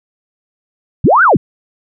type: linear two-way sweep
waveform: sine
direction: up then down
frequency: 69.9 to 1581 to 79.1 Hz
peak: -5 dBFS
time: 1.04-1.37 s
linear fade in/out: 5 ms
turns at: 1.23 s
effects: none